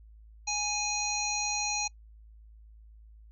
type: harmonic tone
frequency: 830.6 Hz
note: G#5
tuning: in tune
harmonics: 1 / 3 / 5 / 7 / 8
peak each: -35 / -35 / -35 / -35 / -35 dBFS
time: 0.47-1.88 s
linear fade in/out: 10 ms
effects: noise-tail reverb RT60 0.1 s tail -24 dB re dry + added 54 Hz sine -50 dBFS peak until 3.31 s